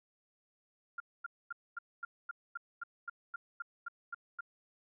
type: tone bursts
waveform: sine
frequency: 1396.9 Hz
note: F6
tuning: in tune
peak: -37 dBFS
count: 14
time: 0.98-4.408 s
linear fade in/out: 5 ms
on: 22 ms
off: 240 ms
effects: none